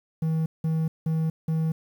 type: tone bursts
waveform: triangle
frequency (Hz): 160.2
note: E3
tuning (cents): -49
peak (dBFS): -20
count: 4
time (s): 0.22-1.72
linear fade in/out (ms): 5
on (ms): 240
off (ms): 180
effects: 9-bit